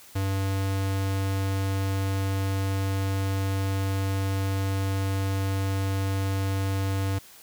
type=tone; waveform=square; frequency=97 Hz; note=G2; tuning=18 cents flat; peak=-25 dBFS; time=0.15-7.19 s; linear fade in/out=10 ms; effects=white hiss -50 dBFS RMS until 7.42 s